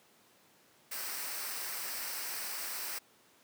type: noise with comb filter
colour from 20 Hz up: white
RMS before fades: -39 dBFS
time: 0.91-2.99 s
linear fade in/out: 10 ms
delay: 0.29 ms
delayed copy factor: -0.5
effects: pink hiss -64 dBFS RMS until 3.43 s + high-pass 200 Hz 12 dB/octave